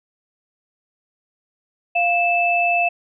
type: tone pair together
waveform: sine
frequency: 697 / 2632 Hz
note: F5 / E7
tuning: -4 / -3 cents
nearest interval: octave + major seventh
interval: 2301 cents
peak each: -18 dBFS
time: 1.95-2.89 s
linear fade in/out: 10 ms
effects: none